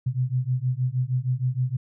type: beating tone pair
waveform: sine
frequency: 124 / 130.4 Hz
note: B2 / C3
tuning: +7 / -5 cents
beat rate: 6.4 Hz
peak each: -25 dBFS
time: 0.06-1.77 s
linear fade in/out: 10 ms
effects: none